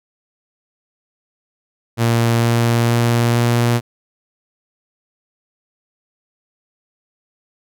sawtooth tone with pitch steps, 116.54 / 117.35 / 118.17 / 118.99 Hz, A#2 / A#2 / A#2 / A#2, 0 / +12 / +24 / +36 cents, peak -9 dBFS, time 1.97-3.81 s, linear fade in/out 50 ms, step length 460 ms, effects none

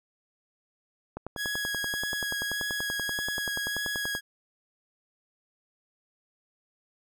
click train, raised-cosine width 1 ms, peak -21 dBFS, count 32, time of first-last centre 1.17-4.151 s, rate 10.4 Hz
sawtooth tone with vibrato, 1662 Hz, G#6, 1 cent sharp, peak -26 dBFS, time 1.36-4.21 s, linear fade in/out 50 ms, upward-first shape sine, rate 1.7 Hz, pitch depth 10 cents each way
effects none

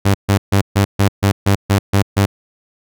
sawtooth tone bursts, 99.2 Hz, G2, 21 cents sharp, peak -6 dBFS, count 10, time 0.05-2.26 s, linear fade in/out 10 ms, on 95 ms, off 140 ms, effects none

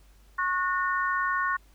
harmonic tone, 365.1 Hz, F#4, 23 cents flat, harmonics 3 / 4 / 5, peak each -27 / -29 / -31 dBFS, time 0.38-1.57 s, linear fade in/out 10 ms, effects added 50 Hz sine -54 dBFS peak until 1.74 s + pink hiss -63 dBFS RMS until 1.74 s

